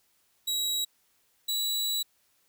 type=tone pair in turn; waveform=sawtooth; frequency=3865 / 3923 Hz; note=B7 / B7; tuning=-38 / -12 cents; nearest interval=unison; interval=26 cents; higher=second; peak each=-24 dBFS; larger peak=neither; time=0.47-0.85 / 1.48-2.03 s; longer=second; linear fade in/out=10 ms; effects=white hiss -69 dBFS RMS until 2.48 s